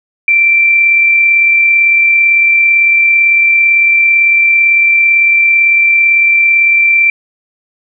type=tone with amplitude modulation; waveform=sine; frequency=2349 Hz; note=D7; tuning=in tune; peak=-4 dBFS; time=0.28-7.1 s; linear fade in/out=2 ms; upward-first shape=sine; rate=37.9 Hz; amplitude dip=25%; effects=none